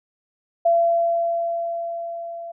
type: tone with level ramp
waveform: sine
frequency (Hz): 678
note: E5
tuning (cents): +49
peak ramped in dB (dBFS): -13 to -31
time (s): 0.65-2.52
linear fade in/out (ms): 10
effects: none